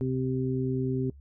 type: harmonic tone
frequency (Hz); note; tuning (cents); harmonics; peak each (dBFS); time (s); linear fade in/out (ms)
130; C3; -11; 1 / 2 / 3; -29 / -30 / -32; 0.01-1.1; 0
effects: noise-tail reverb RT60 0.1 s tail -20 dB re dry + added 70 Hz sine -47 dBFS peak until 1.2 s